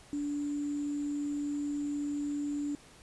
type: tone with sample-and-hold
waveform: sine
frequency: 289.9 Hz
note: D4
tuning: 22 cents flat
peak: -31 dBFS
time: 0.13-2.75 s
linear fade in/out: 0 ms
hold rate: 7350 Hz
effects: pink hiss -56 dBFS RMS until 3.02 s + resampled to 24000 Hz